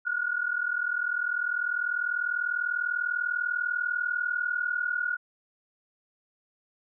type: tone pair together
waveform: sine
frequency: 1428 / 1468.1 Hz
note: F6 / F#6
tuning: +38 / -14 cents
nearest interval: unison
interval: 48 cents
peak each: -29 / -29 dBFS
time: 0.05-5.17 s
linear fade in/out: 20 ms
effects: none